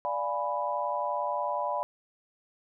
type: chord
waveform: sine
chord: D diminished seventh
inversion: none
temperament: equal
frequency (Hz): 587.3 / 698.5 / 830.6 / 987.8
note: D5 / F5 / Ab5 / Cb6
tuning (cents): 0 / 0 / 0 / 0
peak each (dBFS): -33 / -36 / -35 / -31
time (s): 0.05-1.83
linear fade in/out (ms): 0
effects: none